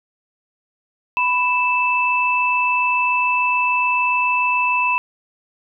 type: tone pair together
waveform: sine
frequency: 989.9 / 2637 Hz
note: B5 / E7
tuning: +4 / 0 cents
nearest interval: octave + perfect fourth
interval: 1696 cents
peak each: -18 dBFS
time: 1.17-4.98 s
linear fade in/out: 0 ms
effects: none